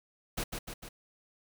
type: noise with echo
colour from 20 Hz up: pink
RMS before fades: -34 dBFS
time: 0.37-0.44 s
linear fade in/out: 10 ms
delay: 150 ms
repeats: 3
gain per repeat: -4 dB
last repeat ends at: 0.89 s
effects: none